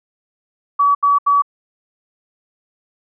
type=tone bursts; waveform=sine; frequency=1140 Hz; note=C#6; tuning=48 cents sharp; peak=-10 dBFS; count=3; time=0.79-1.422 s; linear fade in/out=10 ms; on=160 ms; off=76 ms; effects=none